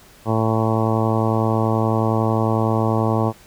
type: harmonic tone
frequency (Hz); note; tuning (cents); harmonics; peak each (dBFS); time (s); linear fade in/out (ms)
111.2; A2; +19; 1 / 2 / 3 / 4 / 5 / 6 / 7 / 8 / 9 / 10; -20 / -23 / -25 / -26 / -27 / -28 / -28 / -29 / -30 / -30; 0.25-3.33; 50
effects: pink hiss -48 dBFS RMS until 3.46 s